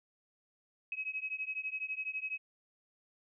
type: beating tone pair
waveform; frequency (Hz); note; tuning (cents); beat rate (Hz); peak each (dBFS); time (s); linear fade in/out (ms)
sine; 2544 / 2556; D#7 / D#7; +38 / +46; 12; -39 / -39; 0.92-2.38; 2
effects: none